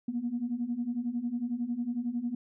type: beating tone pair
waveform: sine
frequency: 233.1 / 244.1 Hz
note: A#3 / B3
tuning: 0 / -20 cents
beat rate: 11 Hz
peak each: -34 / -31 dBFS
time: 0.08-2.35 s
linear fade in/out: 5 ms
effects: tanh soft clip ceiling -22 dBFS